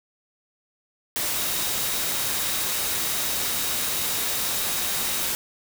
sine tone in noise, 3783 Hz, A#7, 25 cents sharp, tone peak -37 dBFS, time 1.37-5.28 s, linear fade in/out 0 ms, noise white, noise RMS -26 dBFS, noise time 1.16-5.35 s, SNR -14 dB, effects none

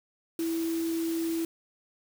sine tone in noise, 329.6 Hz, E4, in tune, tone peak -27 dBFS, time 0.39-1.45 s, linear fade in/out 2 ms, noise white, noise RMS -42 dBFS, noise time 0.39-1.45 s, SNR +12 dB, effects none

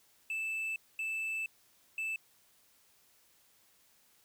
triangle tone bursts at uneven times, 2637 Hz, E7, in tune, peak -32 dBFS, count 3, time 0.3-0.76 / 0.99-1.46 / 1.98-2.16 s, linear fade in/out 2 ms, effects white hiss -67 dBFS RMS until 4.24 s

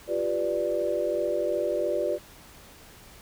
sine chord, G dominant seventh, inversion third, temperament equal, 349.2 / 392 / 493.9 / 587.3 Hz, F4 / G4 / B4 / D5, 0 / 0 / 0 / 0 cents, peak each -31 / -32 / -31 / -27 dBFS, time 0.07-2.19 s, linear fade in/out 50 ms, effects pink hiss -50 dBFS RMS until 3.21 s

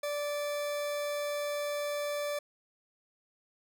40% pulse tone, 584 Hz, D5, 10 cents flat, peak -31 dBFS, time 0.03-2.39 s, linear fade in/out 5 ms, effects none

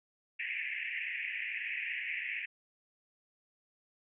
pink band-pass noise, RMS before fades -38 dBFS, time 0.39-2.46 s, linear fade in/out 10 ms, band 1800 to 2700 Hz, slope 96 dB/octave, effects none

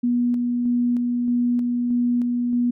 sine tone with tremolo, 242.4 Hz, B3, 32 cents flat, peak -17 dBFS, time 0.03-2.71 s, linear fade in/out 10 ms, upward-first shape square, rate 1.6 Hz, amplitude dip 25%, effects none

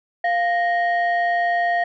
sine tone pair together, 698 / 1864.7 Hz, F5 / A#6, -1 / 0 cents, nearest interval octave + perfect fourth, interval 1701 cents, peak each -17 / -21 dBFS, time 0.24-1.84 s, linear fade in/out 5 ms, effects tanh soft clip ceiling -13 dBFS

